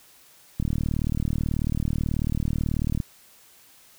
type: click train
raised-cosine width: 5 ms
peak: -13 dBFS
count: 93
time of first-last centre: 0.6-3.002 s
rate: 38.3 Hz
effects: white hiss -54 dBFS RMS until 3.98 s